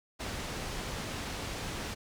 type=low-pass noise; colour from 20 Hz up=pink; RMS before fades=-38 dBFS; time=0.19-1.95 s; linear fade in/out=20 ms; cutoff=7400 Hz; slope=12 dB/octave; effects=none